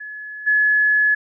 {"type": "tone with level steps", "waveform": "sine", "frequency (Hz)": 1704, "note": "G#6", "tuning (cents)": 44, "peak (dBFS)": [-30, -13], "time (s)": [0, 1.15], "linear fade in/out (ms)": 10, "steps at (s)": 0.46, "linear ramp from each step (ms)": 20, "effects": []}